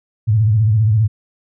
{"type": "tone with vibrato", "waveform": "sine", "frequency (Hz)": 108.5, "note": "A2", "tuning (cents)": -24, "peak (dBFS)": -10, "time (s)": [0.27, 1.08], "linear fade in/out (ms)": 20, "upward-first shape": "sine", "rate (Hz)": 15, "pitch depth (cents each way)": 110, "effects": []}